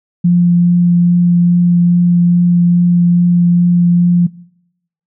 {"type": "tone with vibrato", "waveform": "sine", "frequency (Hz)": 174.61, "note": "F3", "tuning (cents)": 0, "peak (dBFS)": -6, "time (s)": [0.24, 4.27], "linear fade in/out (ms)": 10, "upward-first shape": "triangle", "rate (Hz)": 2.4, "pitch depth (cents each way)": 9, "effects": ["noise-tail reverb RT60 0.8 s tail -22 dB re dry"]}